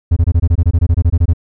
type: tone bursts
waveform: triangle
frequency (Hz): 84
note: E2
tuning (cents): +33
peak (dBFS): -5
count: 16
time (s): 0.11-1.335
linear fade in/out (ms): 10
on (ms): 55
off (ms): 23
effects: none